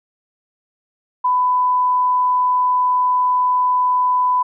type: tone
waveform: sine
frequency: 999 Hz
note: B5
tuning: 20 cents sharp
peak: -13 dBFS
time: 1.24-4.43 s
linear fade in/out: 10 ms
effects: none